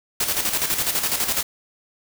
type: noise with tremolo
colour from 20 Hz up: white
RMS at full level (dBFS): -21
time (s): 0.2-1.43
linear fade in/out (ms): 5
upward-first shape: square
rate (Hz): 12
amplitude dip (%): 55
effects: none